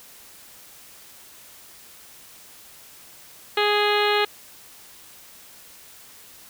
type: harmonic tone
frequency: 415.3 Hz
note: G#4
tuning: in tune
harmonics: 1 / 2 / 3 / 4 / 5 / 6 / 7 / 8 / 9 / 10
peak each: -22 / -25 / -27 / -28 / -29 / -30 / -30 / -31 / -32 / -32 dBFS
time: 3.57-4.25 s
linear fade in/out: 5 ms
effects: white hiss -47 dBFS RMS until 6.49 s